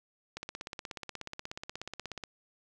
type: click train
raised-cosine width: 0.2 ms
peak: -22 dBFS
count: 32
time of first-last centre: 0.37-2.237 s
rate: 16.6 Hz
effects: none